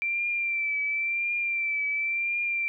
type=tone with vibrato; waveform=sine; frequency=2349 Hz; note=D7; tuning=in tune; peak=-25 dBFS; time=0.02-2.68 s; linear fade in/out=0 ms; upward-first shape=triangle; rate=0.95 Hz; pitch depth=46 cents each way; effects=none